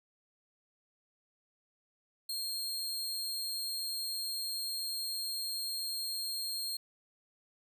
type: tone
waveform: sawtooth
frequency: 4227 Hz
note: C8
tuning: 17 cents sharp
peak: -32 dBFS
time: 2.29-6.77 s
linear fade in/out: 5 ms
effects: none